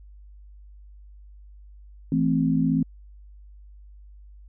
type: chord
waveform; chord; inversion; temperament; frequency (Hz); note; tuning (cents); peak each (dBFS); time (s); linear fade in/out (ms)
sine; A minor; second; equal; 164.81 / 220 / 261.6; E3 / A3 / C4; 0 / 0 / 0; -23 / -26 / -22; 2.12-2.83; 2
effects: added 50 Hz sine -44 dBFS peak until 4.48 s